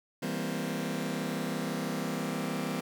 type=chord; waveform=sawtooth; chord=C dominant seventh; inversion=first; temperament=just; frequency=163.52 / 196.22 / 235.5 / 261.6 Hz; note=E3 / G3 / Bb3 / C4; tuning=-14 / +2 / +18 / 0 cents; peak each=-33 dBFS; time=0.22-2.81 s; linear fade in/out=10 ms; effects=10-bit